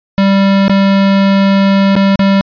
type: tone with dropouts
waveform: square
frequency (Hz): 196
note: G3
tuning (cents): 0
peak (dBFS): -7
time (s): 0.18-2.41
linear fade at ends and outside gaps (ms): 0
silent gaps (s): 0.681-0.696 / 1.954-1.964 / 2.157-2.193
effects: resampled to 11025 Hz